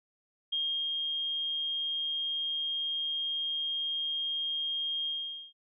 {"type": "tone with ADSR envelope", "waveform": "sine", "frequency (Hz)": 3229, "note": "G#7", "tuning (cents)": -49, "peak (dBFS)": -28, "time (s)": [0.52, 5.53], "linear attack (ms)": 10, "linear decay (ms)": 360, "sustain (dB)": -2, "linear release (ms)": 460, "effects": []}